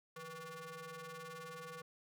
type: ring-modulated tone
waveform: sawtooth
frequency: 320.6 Hz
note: E4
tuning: 48 cents flat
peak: -40 dBFS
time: 0.16-1.82 s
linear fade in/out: 5 ms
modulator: 811 Hz
effects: none